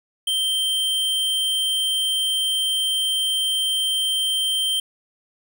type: tone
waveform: square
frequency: 3136 Hz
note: G7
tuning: in tune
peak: -20 dBFS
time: 0.27-4.8 s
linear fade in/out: 5 ms
effects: none